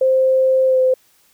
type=tone with pitch glide; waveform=sine; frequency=523.3 to 515.8 Hz; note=C5 to C5; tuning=0 to -25 cents; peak=-11 dBFS; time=0.01-0.94 s; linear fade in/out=5 ms; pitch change=-25 cents; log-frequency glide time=0.66-0.79 s; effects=white hiss -56 dBFS RMS until 1.33 s